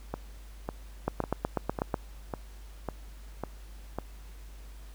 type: two click trains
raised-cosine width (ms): 1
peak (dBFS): -18 / -13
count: 8 / 8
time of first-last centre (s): 0.14-3.986 / 1.08-1.942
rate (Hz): 1.82 / 8.12
effects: added 50 Hz sine -44 dBFS peak until 4.94 s + pink hiss -57 dBFS RMS until 4.94 s